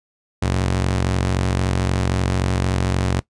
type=ring-modulated tone; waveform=sawtooth; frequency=93.3 Hz; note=F#2; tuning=15 cents sharp; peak=-11 dBFS; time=0.42-3.2 s; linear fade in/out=5 ms; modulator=21.9 Hz; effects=noise-tail reverb RT60 0.1 s tail -19 dB re dry + resampled to 22050 Hz